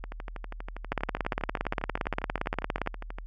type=two click trains; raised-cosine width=0.5 ms; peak=-23 / -12 dBFS; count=40 / 35; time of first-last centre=0.04-3.185 / 0.92-2.874 s; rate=12.4 / 17.4 Hz; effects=added 40 Hz sine -38 dBFS peak until 3.26 s